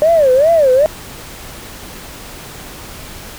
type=tone with vibrato; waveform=sine; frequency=585 Hz; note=D5; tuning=7 cents flat; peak=-6 dBFS; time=0.02-0.86 s; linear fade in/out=0 ms; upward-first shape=sine; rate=2.5 Hz; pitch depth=250 cents each way; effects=tanh soft clip ceiling -2 dBFS + pink hiss -32 dBFS RMS until 3.38 s

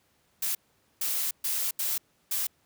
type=noise bursts at uneven times; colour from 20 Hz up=blue; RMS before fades=-29 dBFS; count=5; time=0.42-0.55 / 1.01-1.31 / 1.44-1.71 / 1.79-1.98 / 2.31-2.47 s; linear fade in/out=5 ms; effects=pink hiss -68 dBFS RMS until 2.65 s + high-pass 80 Hz 12 dB/octave

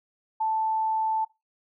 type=tone; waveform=sine; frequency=880 Hz; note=A5; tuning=in tune; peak=-23 dBFS; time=0.4-1.25 s; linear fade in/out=10 ms; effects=noise-tail reverb RT60 0.2 s tail -19 dB re dry

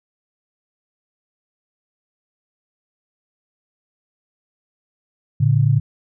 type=tone pair together; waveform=sine; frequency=113.07 / 142.7 Hz; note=A2 / D3; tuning=+48 / -49 cents; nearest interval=major third; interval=403 cents; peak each=-15 dBFS; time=5.4-5.8 s; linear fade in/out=10 ms; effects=none

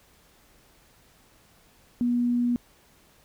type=tone; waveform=sine; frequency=241.9 Hz; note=B3; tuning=36 cents flat; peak=-21 dBFS; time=2.01-2.56 s; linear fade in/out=0 ms; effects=pink hiss -59 dBFS RMS until 3.24 s

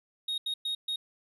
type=tone bursts at uneven times; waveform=triangle; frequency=3740 Hz; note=A#7; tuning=5 cents sharp; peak=-28 dBFS; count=4; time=0.28-0.38 / 0.46-0.54 / 0.65-0.75 / 0.88-0.96 s; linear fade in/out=5 ms; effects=resampled to 32000 Hz

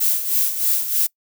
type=noise with tremolo; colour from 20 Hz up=violet; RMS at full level=-17 dBFS; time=0-1.07 s; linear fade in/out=10 ms; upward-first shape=sine; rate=3.2 Hz; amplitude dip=65%; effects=noise-tail reverb RT60 0.1 s tail -24 dB re dry

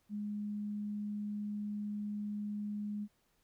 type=tone; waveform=sine; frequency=207.7 Hz; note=G#3; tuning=in tune; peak=-36 dBFS; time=0.09-3.08 s; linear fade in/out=50 ms; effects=pink hiss -75 dBFS RMS until 3.43 s

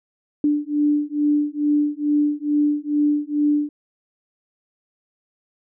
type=beating tone pair; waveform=sine; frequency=293.7 / 296 Hz; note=D4 / D4; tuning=0 / +14 cents; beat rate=2.3 Hz; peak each=-20 dBFS; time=0.44-3.69 s; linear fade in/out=2 ms; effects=none

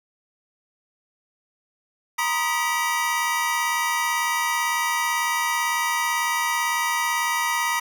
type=tone cluster; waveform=square; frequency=943 / 1021 / 1243 / 1951 / 2304 Hz; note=A#5 / C6 / D#6 / B6 / D7; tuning=+20 / -43 / -2 / -22 / -34 cents; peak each=-27 / -32 / -29 / -27 / -32 dBFS; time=2.18-7.8 s; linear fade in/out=10 ms; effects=none

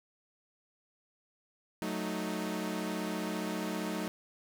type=chord; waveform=sawtooth; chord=D# diminished; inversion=first; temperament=equal; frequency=185 / 220 / 311.1 Hz; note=F#3 / A3 / D#4; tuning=0 / 0 / 0 cents; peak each=-34 dBFS; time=1.82-4.08 s; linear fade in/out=0 ms; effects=none

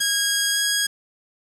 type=tone with pitch glide; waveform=10% pulse; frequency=1640 to 1650.5 Hz; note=G#6 to G#6; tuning=-22 to -11 cents; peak=-10 dBFS; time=0-0.87 s; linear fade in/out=10 ms; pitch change=+11 cents; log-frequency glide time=0.52-0.57 s; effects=low-pass 12000 Hz 12 dB/octave + 7-bit

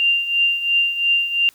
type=tone with tremolo; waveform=sine; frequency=2786 Hz; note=F7; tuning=5 cents flat; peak=-12 dBFS; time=0-1.49 s; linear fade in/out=0 ms; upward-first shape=triangle; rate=2.9 Hz; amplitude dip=75%; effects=white hiss -53 dBFS RMS until 1.54 s

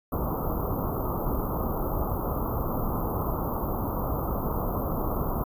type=band-stop noise; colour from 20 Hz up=pink; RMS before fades=-28 dBFS; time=0.12-5.44 s; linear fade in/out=5 ms; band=1300 to 13000 Hz; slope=96 dB/octave; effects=resampled to 32000 Hz

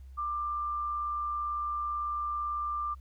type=tone with amplitude modulation; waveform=sine; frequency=1187 Hz; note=D6; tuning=18 cents sharp; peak=-29 dBFS; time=0.17-2.95 s; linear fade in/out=20 ms; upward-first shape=sine; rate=118 Hz; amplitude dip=25%; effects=added 66 Hz sine -45 dBFS peak until 3 s + pink hiss -71 dBFS RMS until 3 s

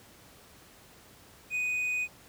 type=tone with hard clipping; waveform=sine; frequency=2489 Hz; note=D#7; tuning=in tune; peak=-29 dBFS; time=1.5-2.08 s; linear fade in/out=50 ms; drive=3 dB; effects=pink hiss -55 dBFS RMS until 2.28 s + high-pass 60 Hz 12 dB/octave

